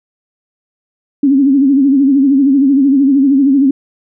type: tone with vibrato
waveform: sine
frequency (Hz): 274.5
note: C#4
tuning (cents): -17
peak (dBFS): -6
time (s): 1.23-3.71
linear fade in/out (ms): 5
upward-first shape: sine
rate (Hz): 13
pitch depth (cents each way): 89
effects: none